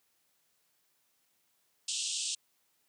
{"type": "band-pass noise", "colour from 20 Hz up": "white", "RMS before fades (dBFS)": -35, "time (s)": [1.88, 2.35], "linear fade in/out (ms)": 5, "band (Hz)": [2700, 8800], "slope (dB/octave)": 96, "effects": ["white hiss -74 dBFS RMS until 2.88 s", "high-pass 100 Hz 12 dB/octave"]}